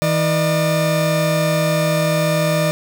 40% pulse tone pair together, 160.6 / 602 Hz, E3 / D5, -45 / +43 cents, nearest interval octave + major seventh, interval 2288 cents, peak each -17 dBFS, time 0.02-2.71 s, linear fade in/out 0 ms, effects none

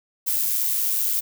violet noise with amplitude modulation, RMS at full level -21 dBFS, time 0.26-1.21 s, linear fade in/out 20 ms, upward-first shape sine, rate 110 Hz, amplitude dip 40%, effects none

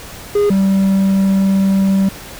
triangle tone pair in turn, 410.9 / 193.92 Hz, G#4 / G3, -18 / -18 cents, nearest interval octave + minor second, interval 1300 cents, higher first, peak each -8 dBFS, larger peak neither, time 0.35-0.5 / 0.5-2.09 s, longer second, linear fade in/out 5 ms, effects pink hiss -33 dBFS RMS until 2.39 s

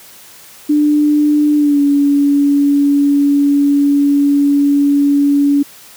sine tone with pitch glide, 296.9 to 284.5 Hz, D4 to C#4, +19 to +45 cents, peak -8 dBFS, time 0.69-5.63 s, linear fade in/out 10 ms, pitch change -74 cents, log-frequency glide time 1.56-1.8 s, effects white hiss -39 dBFS RMS until 5.96 s + high-pass 80 Hz 12 dB/octave

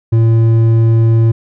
sine tone with hard clipping, 113.6 Hz, A#2, 44 cents flat, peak -8 dBFS, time 0.12-1.32 s, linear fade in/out 10 ms, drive 6 dB, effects none

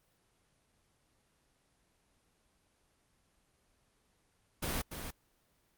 pink noise with echo, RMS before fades -35 dBFS, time 4.62-4.82 s, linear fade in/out 10 ms, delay 290 ms, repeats 1, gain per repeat -7 dB, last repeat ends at 5.11 s, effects pink hiss -73 dBFS RMS until 5.77 s + Opus 24 kbps

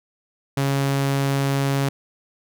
sawtooth tone, 138.1 Hz, C#3, 6 cents flat, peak -15 dBFS, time 0.57-1.89 s, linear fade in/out 5 ms, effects none

